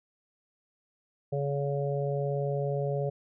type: harmonic tone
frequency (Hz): 141.2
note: C#3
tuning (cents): +32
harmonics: 1 / 3 / 4 / 5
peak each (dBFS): -30 / -33 / -33 / -40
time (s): 1.32-3.1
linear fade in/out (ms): 10
effects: none